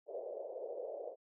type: band-pass noise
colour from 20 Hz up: pink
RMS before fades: -44 dBFS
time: 0.06-1.16 s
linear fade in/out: 50 ms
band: 450 to 620 Hz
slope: 48 dB/octave
effects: none